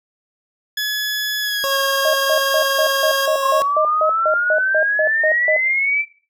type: tone with pitch glide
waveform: 20% pulse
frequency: 1700 to 1623.2 Hz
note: G#6 to G#6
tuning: +40 to -40 cents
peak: -14 dBFS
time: 0.77-3.26 s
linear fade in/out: 5 ms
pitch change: -80 cents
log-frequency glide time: 1.4-1.78 s
type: tone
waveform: 25% pulse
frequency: 548 Hz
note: C#5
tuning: 20 cents flat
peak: -15 dBFS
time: 1.64-3.62 s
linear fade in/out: 0 ms
type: tone bursts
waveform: sine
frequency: 622.3 Hz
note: D#5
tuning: in tune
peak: -15 dBFS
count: 15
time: 2.05-5.565 s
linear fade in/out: 2 ms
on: 85 ms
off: 160 ms
type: exponential sweep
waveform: sine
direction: up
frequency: 1046.5 to 2349 Hz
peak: -15 dBFS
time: 3.41-6.05 s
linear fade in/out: 50 ms
effects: noise-tail reverb RT60 0.4 s tail -18 dB re dry